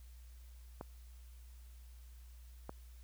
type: clicks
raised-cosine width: 1 ms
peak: -29 dBFS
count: 2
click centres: 0.811 / 2.694 s
effects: added 60 Hz sine -52 dBFS peak until 3.03 s + white hiss -68 dBFS RMS until 3.03 s